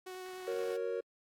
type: tone with vibrato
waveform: sawtooth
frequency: 370 Hz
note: F#4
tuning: in tune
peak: -39 dBFS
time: 0.06-0.77 s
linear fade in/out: 10 ms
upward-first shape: triangle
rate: 10 Hz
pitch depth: 14 cents each way
type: chord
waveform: triangle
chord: F# major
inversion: none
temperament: equal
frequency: 370 / 466.2 / 554.4 Hz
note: F#4 / A#4 / C#5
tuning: 0 / 0 / 0 cents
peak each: -38 / -34 / -38 dBFS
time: 0.47-1.01 s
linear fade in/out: 10 ms
effects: AAC 64 kbps